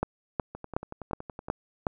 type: two click trains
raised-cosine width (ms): 1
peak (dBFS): -12 / -24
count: 6 / 11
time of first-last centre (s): 0.03-1.868 / 0.55-1.485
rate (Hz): 2.72 / 10.7
effects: none